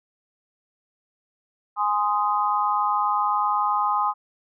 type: chord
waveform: sine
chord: Ab major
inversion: none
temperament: just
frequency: 830.6 / 1038.3 / 1245.9 Hz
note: Ab5 / C6 / Eb6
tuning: 0 / -14 / +2 cents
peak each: -24 dBFS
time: 1.76-4.14 s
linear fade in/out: 50 ms
effects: none